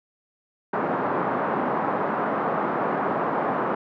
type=band-pass noise; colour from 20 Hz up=white; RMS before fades=-25 dBFS; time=0.73-3.75 s; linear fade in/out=5 ms; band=160 to 1200 Hz; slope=24 dB/octave; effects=none